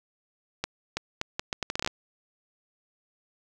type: accelerating click train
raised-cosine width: 0.2 ms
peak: -11 dBFS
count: 13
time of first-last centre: 0.64-1.875 s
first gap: 330 ms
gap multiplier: 0.74
effects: none